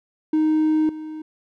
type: tone with level steps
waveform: triangle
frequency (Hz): 311.1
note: D#4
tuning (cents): 0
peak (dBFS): -13 / -28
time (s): 0.33-1.22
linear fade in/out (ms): 5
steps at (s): 0.89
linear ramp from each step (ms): 2
effects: tanh soft clip ceiling -10 dBFS